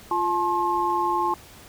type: tone cluster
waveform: sine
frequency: 348.6 / 863 / 1068 Hz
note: F4 / A5 / C6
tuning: -3 / -34 / +35 cents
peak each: -28 / -24 / -24 dBFS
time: 0.11-1.34 s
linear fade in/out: 2 ms
effects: pink hiss -47 dBFS RMS until 1.68 s